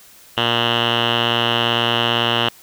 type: tone with low-pass filter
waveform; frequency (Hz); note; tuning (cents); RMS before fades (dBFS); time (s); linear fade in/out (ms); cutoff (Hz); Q
5% pulse; 117.8; A#2; +19; -18; 0.37-2.49; 5; 2900; 9.2
effects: white hiss -46 dBFS RMS until 2.62 s